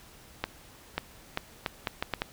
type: accelerating click train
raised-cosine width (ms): 0.3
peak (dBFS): -12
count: 8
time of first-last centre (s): 0.44-2.219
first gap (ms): 540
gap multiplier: 0.73
effects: pink hiss -53 dBFS RMS until 2.32 s